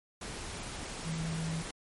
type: tone in noise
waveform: sine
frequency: 162.3 Hz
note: E3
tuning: 27 cents flat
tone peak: -33 dBFS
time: 1.05-1.62 s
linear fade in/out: 5 ms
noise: pink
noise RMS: -41 dBFS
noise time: 0.21-1.71 s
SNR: +5 dB
effects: MP3 48 kbps